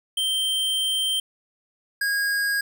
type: tone pair in turn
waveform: square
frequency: 3136 / 1636.5 Hz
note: G7 / G#6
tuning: 0 / -26 cents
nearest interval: major seventh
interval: 1126 cents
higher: first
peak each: -22 dBFS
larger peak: neither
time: 0.17-1.2 / 2.01-2.61 s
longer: first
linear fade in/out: 5 ms
effects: none